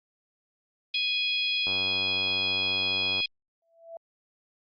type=harmonic tone; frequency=830.6 Hz; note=G#5; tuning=in tune; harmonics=3 / 4 / 5 / 6; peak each=-29 / -28 / -35 / -36 dBFS; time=0.94-3.26 s; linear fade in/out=5 ms
type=click train; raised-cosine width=1 ms; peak=-25 dBFS; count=146; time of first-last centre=1.67-3.203 s; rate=94.6 Hz
type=tone with exponential growth; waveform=sine; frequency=665 Hz; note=E5; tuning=15 cents sharp; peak=-35 dBFS; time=3.62-3.97 s; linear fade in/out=2 ms; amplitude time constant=76 ms
effects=Opus 24 kbps